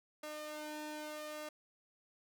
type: tone with flanger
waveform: sawtooth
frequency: 303.2 Hz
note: D#4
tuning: 45 cents flat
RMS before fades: -45 dBFS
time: 0.23-1.49 s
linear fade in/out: 5 ms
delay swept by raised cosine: 1.5 to 2.13 ms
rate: 0.83 Hz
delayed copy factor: +0.7
effects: none